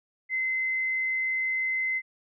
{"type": "tone", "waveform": "sine", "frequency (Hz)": 2057, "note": "C7", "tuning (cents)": -30, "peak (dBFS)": -25, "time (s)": [0.29, 2.02], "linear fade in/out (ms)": 50, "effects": []}